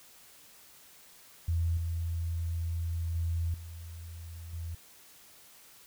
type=tone with level steps; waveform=sine; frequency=83.7 Hz; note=E2; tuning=27 cents sharp; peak=-26 / -30 / -28 / -41 / -35 dBFS; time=1.48-4.75 s; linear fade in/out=5 ms; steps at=1.77 / 3.15 / 3.54 / 4.53 s; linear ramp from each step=2 ms; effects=white hiss -56 dBFS RMS until 5.86 s